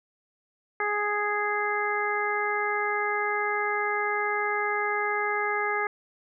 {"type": "harmonic tone", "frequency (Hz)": 415.3, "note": "G#4", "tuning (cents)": 0, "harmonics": [1, 2, 3, 4, 5], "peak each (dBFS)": [-31, -31, -31, -31, -31], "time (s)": [0.8, 5.87], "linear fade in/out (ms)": 2, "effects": []}